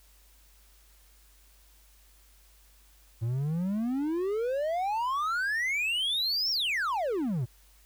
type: exponential two-way sweep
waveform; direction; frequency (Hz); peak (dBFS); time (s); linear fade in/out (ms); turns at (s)
triangle; up then down; 110 to 5588 to 110; -25; 3.21-7.46; 20; 6.51
effects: added 50 Hz sine -58 dBFS peak until 7.85 s + white hiss -62 dBFS RMS until 7.85 s